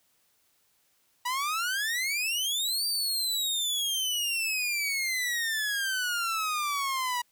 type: exponential two-way sweep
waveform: sawtooth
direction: up then down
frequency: 962 to 4699 to 962 Hz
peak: -24 dBFS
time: 1.25-7.22 s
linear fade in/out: 10 ms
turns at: 2.86 s
effects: white hiss -69 dBFS RMS until 7.31 s